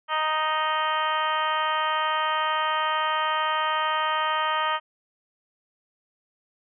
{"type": "harmonic tone", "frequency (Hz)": 311.1, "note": "D#4", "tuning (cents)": 0, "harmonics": [2, 3, 4, 5, 6, 7, 8, 9, 10], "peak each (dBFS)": [-33, -27, -26, -35, -32, -40, -39, -40, -33], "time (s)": [0.08, 4.8], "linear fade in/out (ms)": 50, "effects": []}